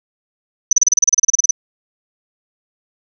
sine tone bursts, 6000 Hz, F#8, 23 cents sharp, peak -7 dBFS, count 16, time 0.71-1.51 s, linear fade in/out 5 ms, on 20 ms, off 32 ms, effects none

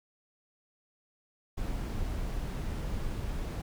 brown noise, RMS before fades -34 dBFS, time 1.57-3.62 s, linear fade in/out 10 ms, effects none

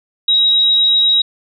sine tone, 3823 Hz, A#7, 43 cents sharp, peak -9 dBFS, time 0.28-1.22 s, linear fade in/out 5 ms, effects none

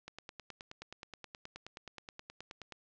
click train, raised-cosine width 0.2 ms, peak -28 dBFS, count 26, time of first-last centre 0.08-2.723 s, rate 9.46 Hz, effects low-pass 6000 Hz 12 dB/octave

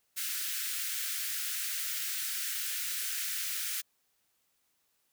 white high-pass noise, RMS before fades -35 dBFS, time 0.16-3.82 s, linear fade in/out 20 ms, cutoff 1400 Hz, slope 48 dB/octave, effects white hiss -75 dBFS RMS until 5.12 s

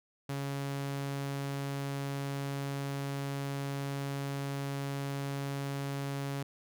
sawtooth tone, 139.3 Hz, C#3, 9 cents sharp, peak -30 dBFS, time 0.29-6.43 s, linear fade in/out 5 ms, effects none

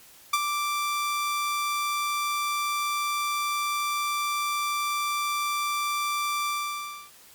sawtooth tone with ADSR envelope, 1174.7 Hz, D6, in tune, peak -15 dBFS, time 0.33-7.11 s, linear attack 7 ms, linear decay 36 ms, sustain -7 dB, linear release 640 ms, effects white hiss -52 dBFS RMS until 7.34 s + Opus 48 kbps

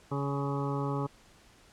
harmonic tone with a mistuned harmonic, 140 Hz, C#3, 18 cents sharp, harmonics 1 / 2 / 3 / 4 / 6 / 7 / 8 / 9, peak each -32 / -36 / -37 / -42 / -40 / -44 / -41 / -44 dBFS, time 0.11-1.07 s, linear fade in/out 10 ms, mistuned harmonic 7, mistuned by +33 cents, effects pink hiss -59 dBFS RMS until 1.72 s + low-pass 9000 Hz 12 dB/octave

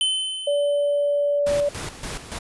square tone with exponential decay, 3057 Hz, G7, 44 cents flat, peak -18 dBFS, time 0.01-1.39 s, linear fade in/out 1 ms, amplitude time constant 300 ms
sine tone, 577 Hz, D5, 31 cents flat, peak -18 dBFS, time 0.47-1.69 s, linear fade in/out 5 ms
pink noise with tremolo, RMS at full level -31 dBFS, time 1.46-2.39 s, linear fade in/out 10 ms, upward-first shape square, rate 3.5 Hz, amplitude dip 65%
effects resampled to 24000 Hz

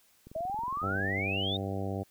click train, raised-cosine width 3 ms, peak -35 dBFS, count 21, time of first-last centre 0.27-1.183 s, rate 21.9 Hz
sine exponential sweep, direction up, 622.3 to 3729 Hz, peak -31 dBFS, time 0.35-1.57 s, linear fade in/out 5 ms
harmonic tone, 97.5 Hz, G2, 9 cents flat, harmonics 1 / 2 / 3 / 4 / 5 / 6 / 7 / 8, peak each -35 / -38 / -40 / -41 / -42 / -43 / -43 / -44 dBFS, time 0.82-2.04 s, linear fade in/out 20 ms
effects white hiss -65 dBFS RMS until 2.1 s

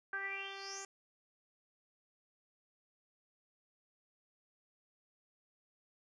10% pulse tone with low-pass filter sweep, 392 Hz, G4, in tune, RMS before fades -43 dBFS, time 0.13-0.85 s, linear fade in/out 2 ms, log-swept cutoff 1500 to 7500 Hz, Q 9.3, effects none

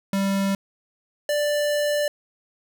square tone pair in turn, 196 / 588.7 Hz, G3 / D5, 0 / +4 cents, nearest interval octave + perfect fifth, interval 1904 cents, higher second, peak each -21 dBFS, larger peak neither, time 0.13-0.55 / 1.29-2.08 s, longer second, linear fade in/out 2 ms, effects none

